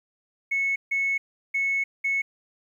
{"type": "tone bursts at uneven times", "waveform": "sine", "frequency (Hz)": 2200, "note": "C#7", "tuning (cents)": -14, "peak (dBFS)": -21, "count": 4, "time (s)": [[0.51, 0.76], [0.91, 1.18], [1.54, 1.84], [2.04, 2.22]], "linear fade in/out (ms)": 10, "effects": ["tanh soft clip ceiling -17 dBFS", "10-bit"]}